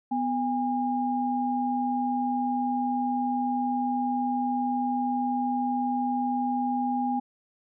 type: tone pair together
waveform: sine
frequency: 249 / 812.8 Hz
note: B3 / G#5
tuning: +14 / -38 cents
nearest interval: octave + minor sixth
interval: 2048 cents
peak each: -27 dBFS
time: 0.11-7.2 s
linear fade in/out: 10 ms
effects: none